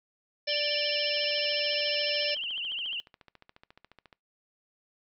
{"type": "harmonic tone", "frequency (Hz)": 587.3, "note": "D5", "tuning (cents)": 0, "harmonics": [1, 3, 4, 5, 6, 7, 8, 9], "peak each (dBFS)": [-32, -40, -37, -40, -43, -39, -43, -32], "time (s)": [0.47, 2.35], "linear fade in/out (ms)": 10}
{"type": "tone with vibrato", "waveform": "sine", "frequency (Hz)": 2956, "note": "F#7", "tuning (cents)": -2, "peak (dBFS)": -31, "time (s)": [0.49, 3], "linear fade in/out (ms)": 0, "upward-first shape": "triangle", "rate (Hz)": 14, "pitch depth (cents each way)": 160}
{"type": "click train", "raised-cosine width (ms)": 0.3, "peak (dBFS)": -35, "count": 43, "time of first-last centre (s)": [1.17, 4.128], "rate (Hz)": 14.2}
{"effects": ["noise-tail reverb RT60 0.2 s tail -23 dB re dry"]}